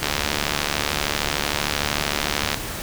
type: click train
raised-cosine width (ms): 0.2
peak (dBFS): -3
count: 185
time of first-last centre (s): 0.03-2.544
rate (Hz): 73.2
effects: pink hiss -30 dBFS RMS until 2.82 s